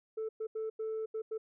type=tone bursts at uneven times; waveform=sine; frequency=440 Hz; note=A4; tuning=in tune; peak=-32 dBFS; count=6; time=0.17-0.29 / 0.4-0.47 / 0.55-0.7 / 0.79-1.06 / 1.14-1.22 / 1.31-1.38 s; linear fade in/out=10 ms; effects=tanh soft clip ceiling -32 dBFS